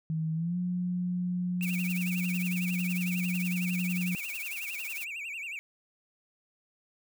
sine tone with pitch glide, 159.5 to 179.03 Hz, D#3 to F3, +43 to +43 cents, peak -28 dBFS, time 0.1-4.15 s, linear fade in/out 0 ms, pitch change +200 cents, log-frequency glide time 0.34-0.57 s
triangle tone with vibrato, 2500 Hz, D#7, 8 cents sharp, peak -34 dBFS, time 1.61-5.59 s, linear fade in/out 0 ms, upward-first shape sine, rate 11 Hz, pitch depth 190 cents each way
blue noise with tremolo, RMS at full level -39 dBFS, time 1.62-5.05 s, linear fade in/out 10 ms, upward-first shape sine, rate 18 Hz, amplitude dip 65%
effects none

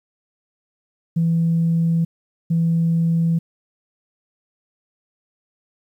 sine tone bursts at uneven times, 166 Hz, E3, 12 cents sharp, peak -14 dBFS, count 2, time 1.16-2.05 / 2.5-3.39 s, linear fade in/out 10 ms, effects tanh soft clip ceiling -11 dBFS + 9-bit

